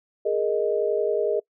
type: chord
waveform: sine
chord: Ab suspended second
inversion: none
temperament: equal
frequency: 415.3 / 466.2 / 622.3 Hz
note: Ab4 / Bb4 / Eb5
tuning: 0 / 0 / 0 cents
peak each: -24 / -25 / -26 dBFS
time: 0.25-1.4 s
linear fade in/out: 10 ms
effects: noise-tail reverb RT60 0.1 s tail -25 dB re dry